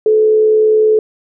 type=tone with frequency modulation; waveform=sine; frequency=432.6 Hz; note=A4; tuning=29 cents flat; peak=-7 dBFS; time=0.06-0.99 s; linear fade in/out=2 ms; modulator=69.7 Hz; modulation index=0.23; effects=none